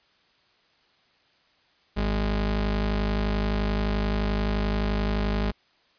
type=tone pair together; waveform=sawtooth; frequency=51.55 / 103.1 Hz; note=G#1 / G#2; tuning=-12 / -12 cents; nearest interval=octave; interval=1200 cents; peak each=-20 / -22 dBFS; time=1.96-5.52 s; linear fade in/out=20 ms; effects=white hiss -63 dBFS RMS until 5.98 s + resampled to 11025 Hz